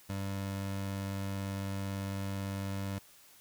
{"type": "tone", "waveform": "25% pulse", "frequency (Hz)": 98, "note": "G2", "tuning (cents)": 0, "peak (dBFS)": -31, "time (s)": [0.09, 2.99], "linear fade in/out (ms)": 10, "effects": ["white hiss -59 dBFS RMS until 3.4 s"]}